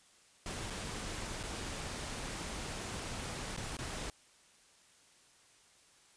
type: noise with dropouts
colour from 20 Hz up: pink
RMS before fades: -41 dBFS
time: 0.46-4.1 s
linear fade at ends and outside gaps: 1 ms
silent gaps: 0.701-0.705 / 1.431-1.436 / 3.565-3.575 / 3.769-3.788 s
effects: white hiss -64 dBFS RMS until 6.16 s + resampled to 22050 Hz